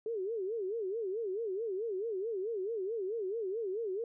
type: tone with vibrato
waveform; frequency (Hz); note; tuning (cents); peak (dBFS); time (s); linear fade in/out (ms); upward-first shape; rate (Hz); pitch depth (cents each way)
sine; 415.3; G#4; 0; -33; 0.06-4.04; 2; sine; 4.6; 210
effects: none